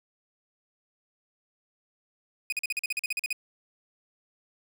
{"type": "tone bursts", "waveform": "40% pulse", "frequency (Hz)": 2489, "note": "D#7", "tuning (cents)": 0, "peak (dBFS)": -26, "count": 13, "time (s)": [2.5, 3.328], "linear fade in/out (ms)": 2, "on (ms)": 24, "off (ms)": 43, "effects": []}